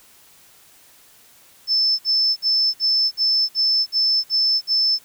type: tone bursts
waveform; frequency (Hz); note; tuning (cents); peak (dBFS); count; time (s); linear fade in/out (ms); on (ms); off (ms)
sine; 5274; E8; 0; -15; 9; 1.67-4.99; 50; 320; 55
effects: white hiss -51 dBFS RMS until 5.04 s